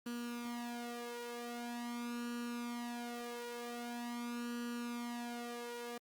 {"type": "tone with flanger", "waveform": "sawtooth", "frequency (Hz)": 238.9, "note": "A#3", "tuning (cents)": 43, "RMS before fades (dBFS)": -43, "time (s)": [0.06, 5.98], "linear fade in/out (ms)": 5, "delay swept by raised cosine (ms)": [0.68, 3.48], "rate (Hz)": 0.22, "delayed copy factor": 0.75, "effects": ["Opus 32 kbps"]}